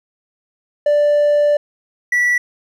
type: tone pair in turn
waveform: triangle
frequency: 587.3 / 1953.3 Hz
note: D5 / B6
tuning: 0 / -20 cents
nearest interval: octave + major sixth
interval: 2080 cents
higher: second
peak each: -8 / -10 dBFS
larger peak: first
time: 0.86-1.57 / 2.12-2.38 s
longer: first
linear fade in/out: 5 ms
effects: tanh soft clip ceiling -5 dBFS